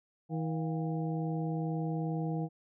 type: harmonic tone with a mistuned harmonic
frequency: 160.3 Hz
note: E3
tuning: 48 cents flat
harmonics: 1 / 2 / 3 / 4 / 5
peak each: -32 / -38 / -42 / -44 / -46 dBFS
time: 0.29-2.49 s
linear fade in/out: 50 ms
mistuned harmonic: 4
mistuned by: +150 cents
effects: none